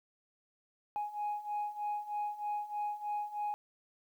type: beating tone pair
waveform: sine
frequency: 830.6 / 833.8 Hz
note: G#5 / G#5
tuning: 0 / +7 cents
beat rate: 3.2 Hz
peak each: -38 / -35 dBFS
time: 0.96-3.54 s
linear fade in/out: 0 ms
effects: tanh soft clip ceiling -30 dBFS + 11-bit